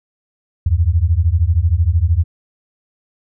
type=beating tone pair; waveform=sine; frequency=77.78 / 90.78 Hz; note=D#2 / F#2; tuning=0 / -32 cents; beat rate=13 Hz; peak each=-14 dBFS; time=0.66-2.24 s; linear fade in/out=5 ms; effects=none